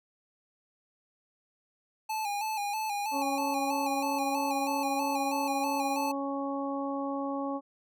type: tone with vibrato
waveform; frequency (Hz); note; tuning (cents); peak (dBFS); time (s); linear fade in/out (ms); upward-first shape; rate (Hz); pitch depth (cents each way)
square; 842; G#5; +24; -31; 2.09-6.12; 10; square; 3.1; 58
type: harmonic tone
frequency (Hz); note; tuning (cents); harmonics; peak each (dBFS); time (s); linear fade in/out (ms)
277.2; C#4; 0; 1 / 2 / 3 / 4; -33 / -36 / -38 / -39; 3.11-7.61; 50
effects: none